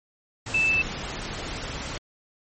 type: tone in noise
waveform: sine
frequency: 2637 Hz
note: E7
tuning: in tune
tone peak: -19 dBFS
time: 0.54-0.82 s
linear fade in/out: 5 ms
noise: pink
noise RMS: -33 dBFS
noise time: 0.46-1.98 s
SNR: +11 dB
effects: MP3 32 kbps